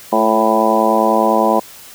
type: harmonic tone with a mistuned harmonic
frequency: 110 Hz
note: A2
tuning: in tune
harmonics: 2 / 3 / 4 / 5 / 6 / 7 / 8 / 9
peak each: -19 / -20 / -21 / -18 / -18 / -18 / -23 / -17 dBFS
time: 0.12-1.6 s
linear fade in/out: 10 ms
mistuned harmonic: 3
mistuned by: +29 cents
effects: white hiss -38 dBFS RMS until 1.94 s